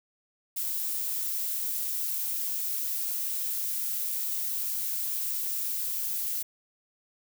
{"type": "noise", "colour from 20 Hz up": "violet", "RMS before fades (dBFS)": -31, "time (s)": [0.56, 6.43], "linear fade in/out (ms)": 10, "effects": []}